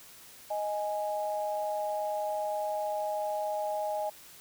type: tone pair together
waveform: sine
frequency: 622.2 / 830.6 Hz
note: D#5 / G#5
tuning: 0 / 0 cents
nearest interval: perfect fourth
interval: 500 cents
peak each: -32 / -33 dBFS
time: 0.5-4.1 s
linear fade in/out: 10 ms
effects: white hiss -52 dBFS RMS until 4.4 s